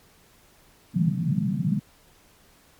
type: band-pass noise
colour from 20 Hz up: pink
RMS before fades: -24 dBFS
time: 0.93-1.8 s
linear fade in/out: 20 ms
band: 140 to 200 Hz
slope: 48 dB/octave
effects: pink hiss -57 dBFS RMS until 2.79 s + MP3 96 kbps